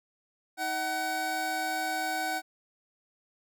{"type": "tone pair together", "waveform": "25% pulse", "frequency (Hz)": [316.6, 753], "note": ["D#4", "F#5"], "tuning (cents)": [30, 30], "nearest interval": "octave + minor third", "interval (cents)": 1500, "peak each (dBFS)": [-35, -26], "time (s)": [0.57, 2.42], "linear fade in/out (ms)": 50, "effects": []}